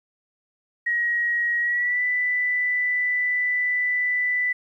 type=tone with pitch glide; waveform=sine; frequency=1896 to 1985.7 Hz; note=A#6 to B6; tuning=+29 to +9 cents; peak=-20 dBFS; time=0.86-4.53 s; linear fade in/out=10 ms; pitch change=+80 cents; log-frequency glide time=1.6-2.03 s; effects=10-bit